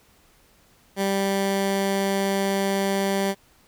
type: tone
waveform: 15% pulse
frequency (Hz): 196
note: G3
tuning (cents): 0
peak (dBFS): -15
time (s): 0.96-3.35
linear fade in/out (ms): 50
effects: pink hiss -58 dBFS RMS until 3.67 s